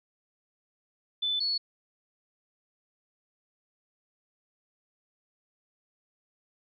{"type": "tone pair in turn", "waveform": "sine", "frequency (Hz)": [3508, 4398], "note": ["A7", "C#8"], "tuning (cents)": [-6, -14], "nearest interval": "major third", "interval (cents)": 392, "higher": "second", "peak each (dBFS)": -26, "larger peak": "neither", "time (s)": [[1.22, 1.4], [1.4, 1.58]], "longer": "neither", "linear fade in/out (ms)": 10, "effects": []}